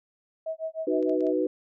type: tone with tremolo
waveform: sine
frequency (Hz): 642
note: E5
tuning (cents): -46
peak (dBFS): -27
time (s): 0.46-1.33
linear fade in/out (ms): 5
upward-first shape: sine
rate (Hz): 6.5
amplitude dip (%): 100
type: chord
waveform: sine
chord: B major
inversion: first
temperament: just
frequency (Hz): 308.7 / 370.4 / 493.9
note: D#4 / F#4 / B4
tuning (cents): -14 / +2 / 0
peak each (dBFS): -27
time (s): 0.87-1.47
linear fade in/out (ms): 5
type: clicks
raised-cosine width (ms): 0.2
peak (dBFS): -34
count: 4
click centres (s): 1.027 / 1.095 / 1.207 / 1.268
effects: none